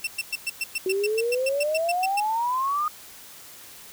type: tone bursts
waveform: sawtooth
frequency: 2692 Hz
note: E7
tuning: 36 cents sharp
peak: -21 dBFS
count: 16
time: 0.04-2.202 s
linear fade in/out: 5 ms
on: 32 ms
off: 110 ms
type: exponential sweep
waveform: sine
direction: up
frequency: 370 to 1244.5 Hz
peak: -22 dBFS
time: 0.86-2.88 s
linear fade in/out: 2 ms
effects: white hiss -45 dBFS RMS until 3.92 s

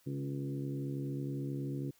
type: harmonic tone with a mistuned harmonic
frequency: 69.3 Hz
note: C#2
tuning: in tune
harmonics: 2 / 3 / 4 / 5 / 6 / 7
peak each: -37 / -49 / -40 / -44 / -53 / -52 dBFS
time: 0.06-1.91 s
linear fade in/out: 10 ms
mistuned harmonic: 5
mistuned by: +17 cents
effects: white hiss -68 dBFS RMS until 1.99 s

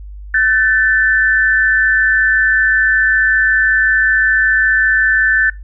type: tone pair together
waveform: sine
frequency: 1520.7 / 1766 Hz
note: F#6 / A6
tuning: +47 / +6 cents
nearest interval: minor third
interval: 259 cents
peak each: -13 / -12 dBFS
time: 0.34-5.5 s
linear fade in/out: 5 ms
effects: noise-tail reverb RT60 0.2 s tail -19 dB re dry + added 50 Hz sine -28 dBFS peak until 5.63 s

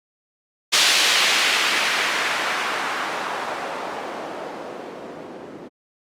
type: noise with low-pass filter sweep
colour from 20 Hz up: blue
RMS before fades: -23 dBFS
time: 0.72-5.69 s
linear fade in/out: 20 ms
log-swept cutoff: 3900 to 310 Hz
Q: 0.97
effects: high-pass 200 Hz 12 dB/octave + Opus 48 kbps

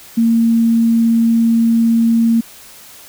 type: tone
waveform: sine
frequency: 229.4 Hz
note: A#3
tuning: 28 cents flat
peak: -9 dBFS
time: 0.17-2.41 s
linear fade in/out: 10 ms
effects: white hiss -39 dBFS RMS until 3.08 s

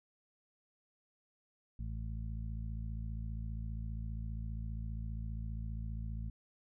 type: harmonic tone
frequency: 55 Hz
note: A1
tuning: in tune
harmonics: 1 / 2 / 3 / 4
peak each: -39 / -43 / -50 / -51 dBFS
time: 1.79-6.3 s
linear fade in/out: 5 ms
effects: none

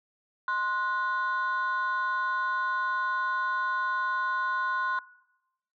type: tone pair together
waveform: sine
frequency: 1046.5 / 1466.5 Hz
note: C6 / F#6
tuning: 0 / -16 cents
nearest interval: tritone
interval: 584 cents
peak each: -27 dBFS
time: 0.48-4.99 s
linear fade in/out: 2 ms
effects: noise-tail reverb RT60 0.9 s tail -21 dB re dry + tanh soft clip ceiling -22 dBFS

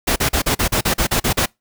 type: noise bursts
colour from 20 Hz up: pink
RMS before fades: -17 dBFS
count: 11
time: 0.07-1.461 s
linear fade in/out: 10 ms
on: 91 ms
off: 39 ms
effects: noise-tail reverb RT60 0.2 s tail -26 dB re dry

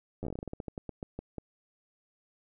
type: slowing click train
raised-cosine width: 2 ms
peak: -24 dBFS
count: 19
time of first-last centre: 0.23-1.383 s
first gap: 10 ms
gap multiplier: 1.19
effects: none

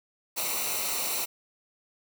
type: noise with comb filter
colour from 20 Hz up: white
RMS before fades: -30 dBFS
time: 0.36-1.26 s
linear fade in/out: 20 ms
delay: 0.6 ms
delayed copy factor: -0.7
effects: none

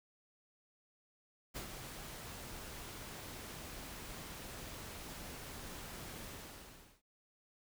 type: noise with ADSR envelope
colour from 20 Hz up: pink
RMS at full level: -43 dBFS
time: 1.54-7.02 s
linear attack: 24 ms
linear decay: 85 ms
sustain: -5 dB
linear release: 750 ms
effects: none

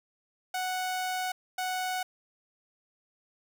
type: tone bursts at uneven times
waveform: sawtooth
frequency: 740 Hz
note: F#5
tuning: in tune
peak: -26 dBFS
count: 2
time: 0.54-1.32 / 1.58-2.03 s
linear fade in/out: 5 ms
effects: none

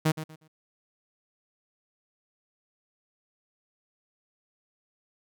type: tone with echo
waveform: sawtooth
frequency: 156.9 Hz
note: D#3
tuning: 15 cents sharp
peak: -17 dBFS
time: 0.05-0.12 s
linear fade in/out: 10 ms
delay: 120 ms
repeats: 3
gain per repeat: -12 dB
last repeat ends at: 0.48 s
effects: none

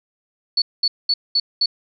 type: tone bursts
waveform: sine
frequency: 4435 Hz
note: C#8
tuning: in tune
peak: -14 dBFS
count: 5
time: 0.57-1.66 s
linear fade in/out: 5 ms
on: 50 ms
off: 210 ms
effects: none

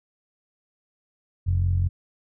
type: tone with low-pass filter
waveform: 15% pulse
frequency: 44.79 Hz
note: F1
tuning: 44 cents sharp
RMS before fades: -22 dBFS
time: 1.46-1.89 s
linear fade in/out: 20 ms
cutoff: 99 Hz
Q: 4.3
effects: none

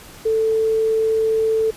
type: tone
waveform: sine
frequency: 442.5 Hz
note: A4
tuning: 10 cents sharp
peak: -15 dBFS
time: 0.25-1.71 s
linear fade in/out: 10 ms
effects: pink hiss -41 dBFS RMS until 1.76 s + resampled to 32000 Hz

